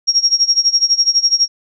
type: tone with tremolo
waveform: sine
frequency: 5588 Hz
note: F8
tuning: in tune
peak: -7 dBFS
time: 0.07-1.48 s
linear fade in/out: 20 ms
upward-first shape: sine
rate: 12 Hz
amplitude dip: 90%
effects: none